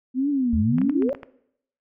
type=tone with vibrato; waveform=sine; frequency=248.8 Hz; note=B3; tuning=13 cents sharp; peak=-19 dBFS; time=0.14-1.11 s; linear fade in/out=50 ms; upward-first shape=triangle; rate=1.6 Hz; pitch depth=290 cents each way
type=exponential sweep; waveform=sine; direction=up; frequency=69.3 to 588 Hz; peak=-22 dBFS; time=0.53-1.13 s; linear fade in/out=0 ms
type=clicks; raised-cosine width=0.5 ms; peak=-22 dBFS; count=7; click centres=0.784 / 0.816 / 0.896 / 1.023 / 1.093 / 1.149 / 1.232 s
effects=noise-tail reverb RT60 0.7 s tail -19 dB re dry